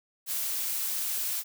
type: noise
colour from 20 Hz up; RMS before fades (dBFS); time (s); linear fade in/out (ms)
blue; -31; 0.26-1.44; 50
effects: none